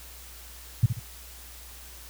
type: tone with echo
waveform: sine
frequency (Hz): 115.5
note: A#2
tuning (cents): -16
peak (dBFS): -14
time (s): 0.83-0.86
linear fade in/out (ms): 5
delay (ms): 68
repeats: 2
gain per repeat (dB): -9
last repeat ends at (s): 0.996
effects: added 60 Hz sine -47 dBFS peak until 2.09 s + white hiss -47 dBFS RMS until 2.09 s